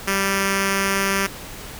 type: tone with notch filter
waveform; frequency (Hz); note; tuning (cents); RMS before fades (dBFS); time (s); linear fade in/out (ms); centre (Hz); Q
5% pulse; 195.7; G3; -3; -21; 0.07-1.27; 10; 730; 1.5
effects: pink hiss -36 dBFS RMS until 1.79 s